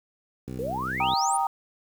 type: click train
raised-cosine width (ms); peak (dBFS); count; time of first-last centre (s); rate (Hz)
3; -22; 43; 0.48-1.134; 64.2
type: exponential sweep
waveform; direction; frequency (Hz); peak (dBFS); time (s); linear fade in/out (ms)
sine; up; 431.7 to 9956; -28; 0.59-1.37; 2
type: chord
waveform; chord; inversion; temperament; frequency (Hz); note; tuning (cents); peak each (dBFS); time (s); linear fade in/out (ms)
sine; Eb major; first; equal; 784 / 932.3 / 1244.5; G5 / Bb5 / Eb6; 0 / 0 / 0; -25 / -26 / -30; 1-1.47; 2
effects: high-pass 80 Hz 12 dB/octave + 8-bit